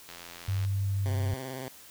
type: click train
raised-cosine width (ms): 0.2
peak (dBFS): -26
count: 49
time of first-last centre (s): 0.09-0.649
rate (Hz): 85.8
type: tone with pitch glide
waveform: sine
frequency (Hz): 98 to 98.62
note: G2 to G2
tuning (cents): 0 to +11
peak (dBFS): -26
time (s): 0.48-1.34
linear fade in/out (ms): 5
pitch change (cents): +11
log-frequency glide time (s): 0.62-0.79
type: tone with vibrato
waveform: 10% pulse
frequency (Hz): 130.81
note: C3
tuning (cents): 0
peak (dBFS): -28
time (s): 1.06-1.68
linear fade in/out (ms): 0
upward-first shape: square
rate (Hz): 18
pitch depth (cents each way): 41
effects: white hiss -51 dBFS RMS until 1.9 s